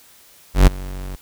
45% pulse tone with ADSR envelope, 46.79 Hz, F#1, 20 cents sharp, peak -4 dBFS, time 0.54-1.16 s, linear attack 130 ms, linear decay 11 ms, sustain -23 dB, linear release 9 ms, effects white hiss -49 dBFS RMS until 1.21 s

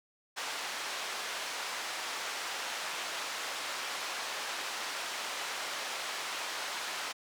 pink band-pass noise, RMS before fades -38 dBFS, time 0.36-7.13 s, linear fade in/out 20 ms, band 820 to 6600 Hz, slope 12 dB/octave, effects none

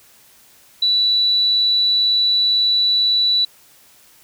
sine tone, 3951 Hz, B7, in tune, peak -13 dBFS, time 0.82-3.45 s, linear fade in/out 5 ms, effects white hiss -50 dBFS RMS until 4.23 s

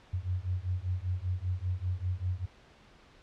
sine beating tone pair, 88.6 / 93.7 Hz, F2 / F#2, +25 / +22 cents, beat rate 5.1 Hz, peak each -33 / -33 dBFS, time 0.13-2.46 s, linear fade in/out 10 ms, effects pink hiss -58 dBFS RMS until 3.22 s + low-pass 4000 Hz 12 dB/octave

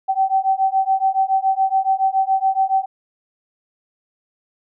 sine beating tone pair, 766 / 773.1 Hz, G5 / G5, -40 / -24 cents, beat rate 7.1 Hz, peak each -18 dBFS, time 0.08-2.86 s, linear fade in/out 20 ms, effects none

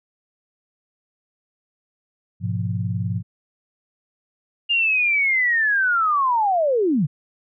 sine chord, F diminished, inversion first, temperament equal, 103.83 / 123.47 / 174.61 Hz, Ab2 / Cb3 / F3, 0 / 0 / 0 cents, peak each -24 / -27 / -27 dBFS, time 2.4-3.23 s, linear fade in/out 50 ms
sine linear sweep, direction down, 2832 to 124.2 Hz, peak -16 dBFS, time 4.69-7.07 s, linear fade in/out 20 ms
effects none

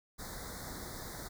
pink band-stop noise, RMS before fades -44 dBFS, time 0.18-1.29 s, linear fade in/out 20 ms, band 2100 to 3600 Hz, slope 96 dB/octave, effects none

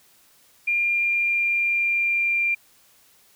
sine tone with pitch glide, 2400 to 2381 Hz, D7 to D7, +37 to +23 cents, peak -19 dBFS, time 0.67-2.55 s, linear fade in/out 10 ms, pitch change -14 cents, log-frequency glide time 0.82-2.43 s, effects white hiss -57 dBFS RMS until 3.35 s

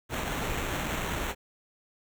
pink noise with sample-and-hold, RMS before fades -32 dBFS, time 0.09-1.35 s, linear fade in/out 50 ms, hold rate 4900 Hz, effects none

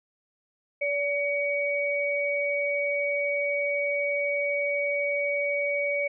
sine tone pair together, 573.7 / 2256 Hz, D5 / C#7, -41 / +30 cents, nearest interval 2 octaves, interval 2371 cents, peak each -27 dBFS, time 0.81-6.08 s, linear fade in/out 10 ms, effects none

